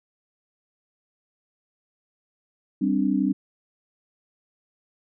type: chord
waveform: sine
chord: G suspended fourth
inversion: none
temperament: equal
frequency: 196 / 261.6 / 293.7 Hz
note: G3 / C4 / D4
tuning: 0 / 0 / 0 cents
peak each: -24 dBFS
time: 2.81-3.33 s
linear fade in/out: 10 ms
effects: none

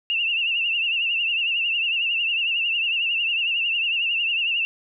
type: tone with vibrato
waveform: sine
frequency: 2748 Hz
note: F7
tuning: 29 cents flat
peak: -20 dBFS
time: 0.1-4.65 s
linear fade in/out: 0 ms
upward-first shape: triangle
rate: 11 Hz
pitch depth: 96 cents each way
effects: none

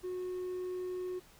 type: tone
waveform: triangle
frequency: 364.9 Hz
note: F#4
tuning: 24 cents flat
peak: -33 dBFS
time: 0.03-1.2 s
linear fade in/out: 20 ms
effects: tanh soft clip ceiling -29 dBFS + pink hiss -60 dBFS RMS until 1.39 s

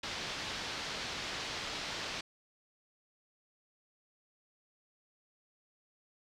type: low-pass noise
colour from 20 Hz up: white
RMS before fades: -40 dBFS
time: 0.03-2.21 s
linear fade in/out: 5 ms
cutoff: 5000 Hz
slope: 24 dB/octave
effects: none

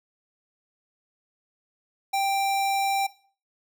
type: tone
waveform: square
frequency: 786 Hz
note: G5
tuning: 4 cents sharp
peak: -23 dBFS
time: 2.13-3.07 s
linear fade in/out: 10 ms
effects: noise-tail reverb RT60 0.4 s tail -17 dB re dry

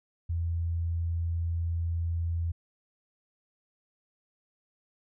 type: tone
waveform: sine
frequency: 84.1 Hz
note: E2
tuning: 35 cents sharp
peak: -27 dBFS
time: 0.29-2.52 s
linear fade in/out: 10 ms
effects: none

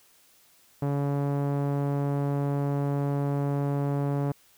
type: tone with low-pass filter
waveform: sawtooth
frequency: 141.7 Hz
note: C#3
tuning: 38 cents sharp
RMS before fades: -27 dBFS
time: 0.82-4.32 s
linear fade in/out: 5 ms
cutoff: 840 Hz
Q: 0.86
effects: white hiss -60 dBFS RMS until 4.57 s

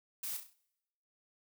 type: noise with echo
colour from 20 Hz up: blue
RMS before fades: -40 dBFS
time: 0.23-0.37 s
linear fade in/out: 5 ms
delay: 33 ms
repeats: 5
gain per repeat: -6 dB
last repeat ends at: 0.535 s
effects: noise-tail reverb RT60 0.9 s tail -24 dB re dry

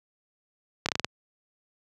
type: slowing click train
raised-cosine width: 0.2 ms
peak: -8 dBFS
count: 6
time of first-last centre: 0.86-1.046 s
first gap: 27 ms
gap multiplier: 1.16
effects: high-pass 80 Hz 12 dB/octave

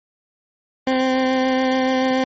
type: tone with vibrato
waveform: 20% pulse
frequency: 260 Hz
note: C4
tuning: 11 cents flat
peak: -11 dBFS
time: 0.87-2.24 s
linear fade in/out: 2 ms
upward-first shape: triangle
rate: 7 Hz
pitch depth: 15 cents each way
effects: low-pass 4000 Hz 12 dB/octave + MP3 32 kbps

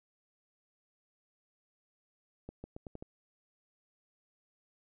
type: accelerating click train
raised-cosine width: 2 ms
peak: -30 dBFS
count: 6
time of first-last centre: 2.49-3.025 s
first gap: 150 ms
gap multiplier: 0.83
effects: none

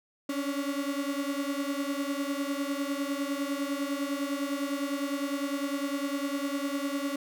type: beating tone pair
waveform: 35% pulse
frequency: 277.2 / 287.1 Hz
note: C#4 / D4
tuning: 0 / -39 cents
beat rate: 9.9 Hz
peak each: -30 / -32 dBFS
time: 0.29-7.16 s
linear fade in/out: 5 ms
effects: none

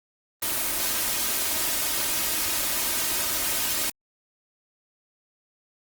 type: noise with comb filter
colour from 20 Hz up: white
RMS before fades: -26 dBFS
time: 0.42-3.9 s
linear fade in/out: 5 ms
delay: 3.2 ms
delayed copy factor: +0.5
effects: Opus 24 kbps

